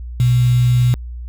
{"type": "tone with quantisation", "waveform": "sine", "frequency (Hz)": 123.2, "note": "B2", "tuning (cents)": -4, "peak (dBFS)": -10, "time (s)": [0.2, 0.94], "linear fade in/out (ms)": 0, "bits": 5, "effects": ["added 60 Hz sine -26 dBFS peak until 1.28 s"]}